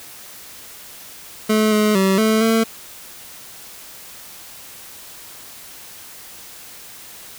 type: tone with pitch steps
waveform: 25% pulse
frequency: 215.9 / 212.6 / 191.9 / 218.9 / 224.6 Hz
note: A3 / G#3 / G3 / A3 / A3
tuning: -33 / +41 / -37 / -9 / +36 cents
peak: -10 dBFS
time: 1.49-2.64 s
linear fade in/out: 10 ms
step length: 230 ms
effects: white hiss -39 dBFS RMS until 7.38 s